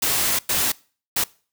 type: noise bursts at uneven times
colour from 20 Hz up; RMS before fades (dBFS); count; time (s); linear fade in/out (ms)
white; -21; 3; 0.02-0.39 / 0.49-0.72 / 1.16-1.24; 5
effects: noise-tail reverb RT60 0.4 s tail -23 dB re dry